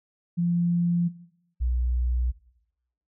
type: tone pair in turn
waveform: sine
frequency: 172.9 / 61.13 Hz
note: F3 / B1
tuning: -17 / -17 cents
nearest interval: octave + tritone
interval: 1800 cents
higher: first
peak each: -21 / -22 dBFS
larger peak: first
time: 0.37-1.09 / 1.6-2.32 s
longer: neither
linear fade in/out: 20 ms
effects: noise-tail reverb RT60 0.8 s tail -18 dB re dry